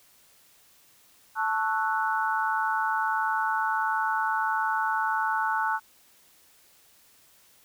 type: chord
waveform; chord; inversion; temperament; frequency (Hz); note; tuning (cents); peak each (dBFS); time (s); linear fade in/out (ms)
sine; F# minor seventh; first; equal; 880 / 1108.7 / 1318.5 / 1480; A5 / C#6 / E6 / F#6; 0 / 0 / 0 / 0; -27 / -32 / -32 / -29; 1.35-5.8; 50
effects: white hiss -59 dBFS RMS until 7.64 s